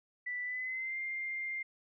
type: tone with pitch glide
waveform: sine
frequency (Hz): 1975.5 to 2105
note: B6 to C7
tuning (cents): 0 to +10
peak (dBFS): -35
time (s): 0.26-1.63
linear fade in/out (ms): 10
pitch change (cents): +110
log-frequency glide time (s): 0.43-0.98
effects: none